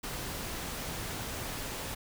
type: noise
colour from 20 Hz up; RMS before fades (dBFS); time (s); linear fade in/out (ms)
pink; -38; 0.03-1.95; 10
effects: none